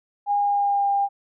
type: tone with pitch glide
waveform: sine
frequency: 815 to 800.5 Hz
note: G#5 to G5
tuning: -33 to +36 cents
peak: -18 dBFS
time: 0.26-1.09 s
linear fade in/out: 50 ms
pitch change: -31 cents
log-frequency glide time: 0.38-0.89 s
effects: none